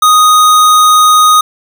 square tone, 1244.5 Hz, D#6, in tune, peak -4 dBFS, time 0.02-1.41 s, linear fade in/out 5 ms, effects none

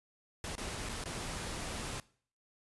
pink noise with dropouts, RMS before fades -40 dBFS, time 0.44-2 s, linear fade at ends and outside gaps 1 ms, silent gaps 0.554-0.58 / 0.889-0.893 / 1.039-1.057 s, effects noise-tail reverb RT60 0.5 s tail -21 dB re dry + resampled to 24000 Hz

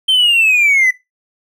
triangle linear sweep, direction down, 3136 to 1975.5 Hz, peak -6 dBFS, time 0.08-0.91 s, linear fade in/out 10 ms, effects noise-tail reverb RT60 0.2 s tail -19 dB re dry + tanh soft clip ceiling -3 dBFS

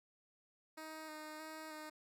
10% pulse tone with vibrato, 311.1 Hz, D#4, in tune, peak -39 dBFS, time 0.77-1.9 s, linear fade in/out 10 ms, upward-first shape square, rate 1.6 Hz, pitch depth 18 cents each way, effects none

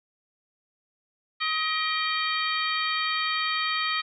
harmonic tone with a mistuned harmonic, 631 Hz, D#5, 24 cents sharp, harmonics 2 / 3 / 4 / 5 / 6 / 7, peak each -29 / -31 / -32 / -33 / -34 / -34 dBFS, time 1.4-4.02 s, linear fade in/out 20 ms, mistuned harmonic 4, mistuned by -95 cents, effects none

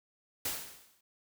white noise with exponential decay, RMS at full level -32 dBFS, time 0.45-1.01 s, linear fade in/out 5 ms, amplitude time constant 120 ms, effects none

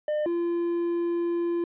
triangle tone pair in turn, 603 / 343.1 Hz, D5 / F4, +46 / -31 cents, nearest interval minor seventh, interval 977 cents, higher first, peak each -22 dBFS, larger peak neither, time 0.08-0.26 / 0.26-1.64 s, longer second, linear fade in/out 2 ms, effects resampled to 8000 Hz

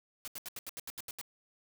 white noise bursts, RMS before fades -42 dBFS, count 10, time 0.25-1.213 s, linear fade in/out 0 ms, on 27 ms, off 77 ms, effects none

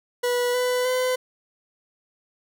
40% pulse tone with pitch steps, 489 / 498.4 / 508 Hz, B4 / B4 / B4, -17 / +16 / +49 cents, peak -20 dBFS, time 0.23-1.16 s, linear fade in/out 10 ms, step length 310 ms, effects none

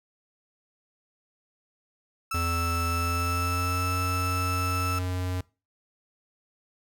35% pulse tone, 1318.5 Hz, E6, in tune, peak -27 dBFS, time 2.31-4.99 s, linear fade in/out 5 ms
square tone with pitch glide, 85.1 to 91.21 Hz, F2 to F#2, -44 to -24 cents, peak -28 dBFS, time 2.34-5.41 s, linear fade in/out 5 ms, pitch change +120 cents, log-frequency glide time 2.9-3.92 s
effects noise-tail reverb RT60 0.3 s tail -22 dB re dry

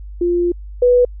sine tone pair in turn, 349.2 / 492.3 Hz, F4 / B4, 0 / -6 cents, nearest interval tritone, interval 594 cents, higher second, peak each -13 / -8 dBFS, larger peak second, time 0.21-0.52 / 0.82-1.05 s, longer first, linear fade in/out 5 ms, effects added 50 Hz sine -29 dBFS peak until 1.2 s

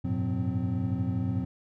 triangle tone cluster, 94.6 / 105.9 / 119.3 / 180.9 / 258.3 Hz, F#2 / G#2 / A#2 / F#3 / C4, +39 / +34 / +41 / -39 / -22 cents, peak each -31 dBFS, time 0.04-1.45 s, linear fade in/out 10 ms, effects none

